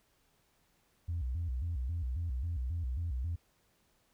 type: tone with vibrato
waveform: sine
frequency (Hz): 72.9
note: D2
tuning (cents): -12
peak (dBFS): -31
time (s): 1.08-3.36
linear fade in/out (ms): 10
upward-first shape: square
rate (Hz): 3.7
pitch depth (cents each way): 260
effects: tanh soft clip ceiling -29 dBFS + pink hiss -72 dBFS RMS until 4.13 s